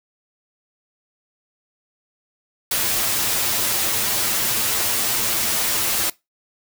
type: noise with comb filter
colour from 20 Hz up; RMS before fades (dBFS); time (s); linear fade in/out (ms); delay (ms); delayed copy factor
white; -21; 2.71-6.1; 5; 8.9; +0.7
effects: noise-tail reverb RT60 0.2 s tail -21 dB re dry